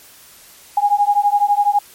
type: beating tone pair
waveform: sine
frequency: 814 / 826 Hz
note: G#5 / G#5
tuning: -35 / -10 cents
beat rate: 12 Hz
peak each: -15 dBFS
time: 0.77-1.79 s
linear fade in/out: 5 ms
effects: white hiss -44 dBFS RMS until 1.94 s + MP3 64 kbps